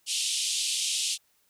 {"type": "band-pass noise", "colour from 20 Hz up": "pink", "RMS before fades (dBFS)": -29, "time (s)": [0.06, 1.18], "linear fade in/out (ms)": 50, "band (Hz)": [2800, 10000], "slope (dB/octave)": 48, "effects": ["white hiss -68 dBFS RMS until 1.49 s"]}